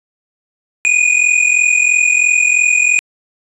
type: tone pair together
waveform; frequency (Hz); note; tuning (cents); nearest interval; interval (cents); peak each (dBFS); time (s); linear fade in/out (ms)
square; 2444 / 2487; D#7 / D#7; -32 / -1; unison; 31; -13; 0.85-2.99; 0
effects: resampled to 22050 Hz